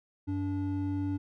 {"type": "tone pair together", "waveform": "triangle", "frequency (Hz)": [96.41, 288.9], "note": ["G2", "D4"], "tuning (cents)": [-28, -28], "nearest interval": "octave + perfect fifth", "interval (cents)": 1900, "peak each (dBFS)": [-31, -29], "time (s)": [0.27, 1.18], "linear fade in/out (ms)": 20, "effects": []}